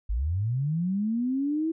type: linear sweep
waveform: sine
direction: up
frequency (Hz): 46.25 to 329.6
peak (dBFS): -24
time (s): 0.09-1.72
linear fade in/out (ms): 10
effects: none